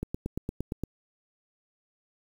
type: click train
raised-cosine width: 3 ms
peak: -18 dBFS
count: 8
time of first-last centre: 0.03-0.836 s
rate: 8.68 Hz
effects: 8-bit